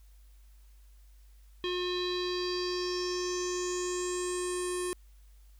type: tone with low-pass filter sweep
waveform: square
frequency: 359.3 Hz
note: F4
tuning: 49 cents sharp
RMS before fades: -33 dBFS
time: 1.64-4.93 s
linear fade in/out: 0 ms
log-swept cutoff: 3500 to 10000 Hz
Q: 6.7
effects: added 50 Hz sine -53 dBFS peak until 5.59 s + white hiss -69 dBFS RMS until 5.59 s